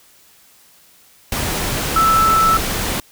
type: tone in noise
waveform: sine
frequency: 1318.5 Hz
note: E6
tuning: in tune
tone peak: -11 dBFS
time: 1.96-2.57 s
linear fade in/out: 2 ms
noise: pink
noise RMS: -21 dBFS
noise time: 1.32-3 s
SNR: +7 dB
effects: white hiss -50 dBFS RMS until 3.11 s